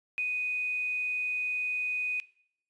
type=tone with quantisation; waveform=sine; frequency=2489 Hz; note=D#7; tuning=in tune; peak=-28 dBFS; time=0.18-2.2 s; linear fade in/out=0 ms; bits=9; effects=noise-tail reverb RT60 0.6 s tail -19 dB re dry + resampled to 22050 Hz